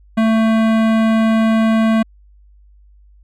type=tone with hard clipping; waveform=sine; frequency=222.6 Hz; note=A3; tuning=20 cents sharp; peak=-13 dBFS; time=0.17-2.03 s; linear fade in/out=10 ms; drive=18 dB; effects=added 50 Hz sine -44 dBFS peak until 3.23 s